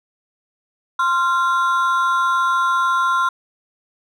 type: ring-modulated tone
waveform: triangle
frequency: 1214 Hz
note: D#6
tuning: 43 cents flat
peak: -10 dBFS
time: 0.99-3.29 s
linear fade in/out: 5 ms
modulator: 167 Hz
effects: none